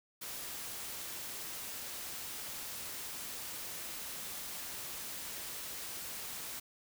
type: noise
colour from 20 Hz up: white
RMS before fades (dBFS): -43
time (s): 0.21-6.6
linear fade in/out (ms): 10
effects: none